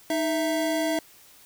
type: tone pair together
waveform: square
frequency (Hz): 311.1 / 659.3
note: D#4 / E5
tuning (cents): 0 / 0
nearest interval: octave + minor second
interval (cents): 1300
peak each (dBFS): -27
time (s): 0.1-0.99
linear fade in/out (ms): 2
effects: white hiss -53 dBFS RMS until 1.45 s